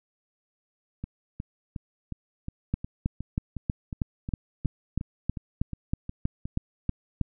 two click trains, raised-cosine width 5 ms, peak -21 / -13 dBFS, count 16 / 15, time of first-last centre 1.04-6.455 / 2.74-7.213 s, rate 2.77 / 3.13 Hz, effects none

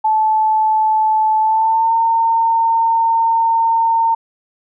sine tone with pitch glide, 870 to 911.1 Hz, A5 to A#5, -20 to -40 cents, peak -11 dBFS, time 0.04-4.15 s, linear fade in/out 10 ms, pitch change +80 cents, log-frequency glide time 1.4-1.94 s, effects none

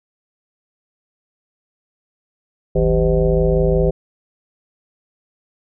sine tone with frequency modulation, 277.2 Hz, C#4, in tune, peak -12 dBFS, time 2.75-3.91 s, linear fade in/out 10 ms, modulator 116 Hz, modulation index 2.5, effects none

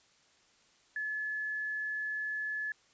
sine tone, 1717 Hz, A6, 43 cents flat, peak -33 dBFS, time 0.96-2.72 s, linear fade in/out 2 ms, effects white hiss -66 dBFS RMS until 2.93 s + resampled to 16000 Hz

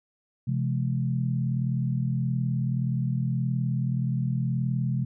sine tone cluster, 130.6 / 169.7 / 211.4 Hz, C3 / F3 / G#3, -3 / -49 / +31 cents, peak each -25 / -31 / -32 dBFS, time 0.47-5.05 s, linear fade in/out 10 ms, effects none

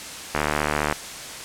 click train, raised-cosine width 0.5 ms, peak -6 dBFS, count 44, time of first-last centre 0.35-0.925 s, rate 74.8 Hz, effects white hiss -35 dBFS RMS until 1.44 s + low-pass 9000 Hz 12 dB/octave

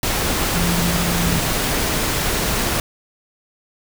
sine tone in noise, 172.8 Hz, F3, 18 cents flat, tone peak -20 dBFS, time 0.54-1.39 s, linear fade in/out 2 ms, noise pink, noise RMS -20 dBFS, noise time 0.03-2.8 s, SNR -3 dB, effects none

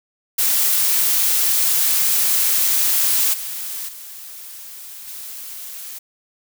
blue noise with level steps, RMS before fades -17 / -28 / -36 / -33 dBFS, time 0.38-5.99 s, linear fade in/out 10 ms, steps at 3.33 / 3.88 / 5.07 s, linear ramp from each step 10 ms, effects none

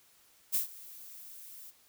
violet noise with ADSR envelope, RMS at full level -28 dBFS, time 0.52-1.72 s, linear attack 29 ms, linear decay 120 ms, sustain -21 dB, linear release 34 ms, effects white hiss -64 dBFS RMS until 1.88 s

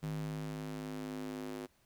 square tone with high-pass filter sweep, 51.91 Hz, G#1, in tune, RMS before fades -41 dBFS, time 0.02-1.67 s, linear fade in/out 20 ms, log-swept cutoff 150 to 310 Hz, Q 2.8, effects pink hiss -71 dBFS RMS until 1.85 s

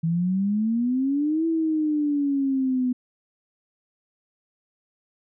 sine exponential two-way sweep, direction up then down, 161.3 to 330.1 to 248.2 Hz, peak -20 dBFS, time 0.03-2.93 s, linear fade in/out 10 ms, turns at 1.46 s, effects none

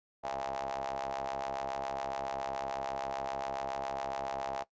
sawtooth ring-modulated tone, 67.5 Hz, C#2, 45 cents flat, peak -28 dBFS, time 0.23-4.64 s, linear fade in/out 20 ms, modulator 746 Hz, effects noise-tail reverb RT60 0.1 s tail -19 dB re dry + resampled to 16000 Hz

